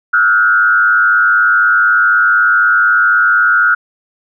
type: tone with frequency modulation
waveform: sine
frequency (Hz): 1429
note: F6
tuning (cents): +39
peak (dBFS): -7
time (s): 0.13-3.75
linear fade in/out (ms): 10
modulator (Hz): 104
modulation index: 0.93
effects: none